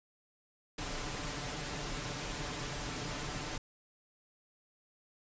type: noise with comb filter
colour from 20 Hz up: pink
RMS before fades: -39 dBFS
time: 0.78-3.58 s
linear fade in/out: 5 ms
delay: 6.8 ms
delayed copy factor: +0.55
effects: resampled to 16000 Hz